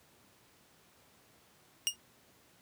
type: tone with exponential decay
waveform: 20% pulse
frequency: 2842 Hz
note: F7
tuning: 30 cents sharp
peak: -19 dBFS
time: 1.87-1.96 s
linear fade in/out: 0 ms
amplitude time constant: 19 ms
effects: pink hiss -64 dBFS RMS until 2.61 s + high-pass 100 Hz 12 dB/octave